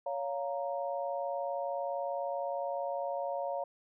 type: chord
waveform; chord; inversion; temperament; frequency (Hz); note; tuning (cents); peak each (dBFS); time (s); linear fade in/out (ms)
sine; Bb minor; first; just; 559.4 / 699.2 / 932.3; Db5 / F5 / Bb5; +16 / +2 / 0; -35 / -37 / -40; 0.06-3.64; 5
effects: none